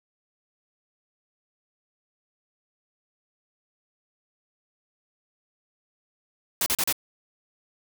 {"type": "noise bursts", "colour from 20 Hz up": "white", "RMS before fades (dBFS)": -24, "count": 4, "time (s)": [6.61, 6.926], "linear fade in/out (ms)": 2, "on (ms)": 52, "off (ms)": 36, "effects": []}